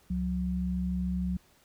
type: tone pair together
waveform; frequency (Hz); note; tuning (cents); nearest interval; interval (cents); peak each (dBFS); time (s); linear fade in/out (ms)
sine; 68.47 / 181.8; C#2 / F#3; -21 / -30; octave + perfect fourth; 1691; -33 / -29; 0.1-1.37; 5
effects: pink hiss -63 dBFS RMS until 1.64 s